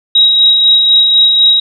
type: tone with tremolo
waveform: sine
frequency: 3818 Hz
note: A#7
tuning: 41 cents sharp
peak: -3 dBFS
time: 0.15-1.6 s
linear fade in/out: 5 ms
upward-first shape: sine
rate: 4 Hz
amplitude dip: 35%
effects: none